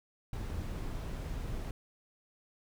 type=noise; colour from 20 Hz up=brown; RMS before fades=-38 dBFS; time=0.33-1.71 s; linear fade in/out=2 ms; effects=none